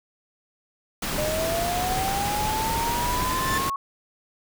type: noise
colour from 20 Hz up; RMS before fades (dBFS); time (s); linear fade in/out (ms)
pink; -28; 1.02-3.7; 5
type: linear sweep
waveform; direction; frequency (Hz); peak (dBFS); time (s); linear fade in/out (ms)
sine; up; 599 to 1108.7; -25; 1.18-3.76; 2
type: tone with exponential growth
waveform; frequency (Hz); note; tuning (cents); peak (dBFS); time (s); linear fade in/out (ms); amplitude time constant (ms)
40% pulse; 1760; A6; 0; -24; 2.98-3.58; 5; 130
effects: none